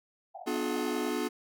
white band-pass noise, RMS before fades -46 dBFS, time 0.34-1.1 s, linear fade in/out 10 ms, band 630 to 810 Hz, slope 96 dB/octave
square chord, B diminished seventh, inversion none, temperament just, 246.9 / 296.3 / 355.6 / 426.7 Hz, B3 / D4 / F4 / Ab4, 0 / +15 / +31 / +47 cents, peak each -36 dBFS, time 0.46-1.29 s, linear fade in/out 20 ms
effects none

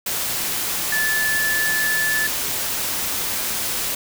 sine tone in noise, 1739 Hz, A6, 21 cents flat, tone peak -19 dBFS, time 0.92-2.27 s, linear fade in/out 5 ms, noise white, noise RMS -24 dBFS, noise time 0.06-3.95 s, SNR +2 dB, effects none

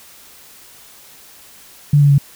sine tone with pitch steps, 145.6 / 143.18 / 140.8 Hz, D3 / D3 / C#3, -15 / -44 / +27 cents, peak -7 dBFS, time 1.93-2.182 s, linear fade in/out 5 ms, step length 84 ms, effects white hiss -43 dBFS RMS until 2.35 s

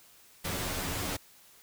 pink noise with comb filter, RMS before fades -34 dBFS, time 0.44-1.17 s, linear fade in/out 10 ms, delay 11 ms, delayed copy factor +0.75, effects white hiss -58 dBFS RMS until 1.62 s

